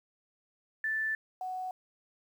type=tone pair in turn; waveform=sine; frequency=1760 / 741.8 Hz; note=A6 / F#5; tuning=0 / +4 cents; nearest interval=octave + minor third; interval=1496 cents; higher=first; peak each=-29 / -34 dBFS; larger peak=first; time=0.84-1.15 / 1.41-1.71 s; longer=first; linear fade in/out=2 ms; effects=10-bit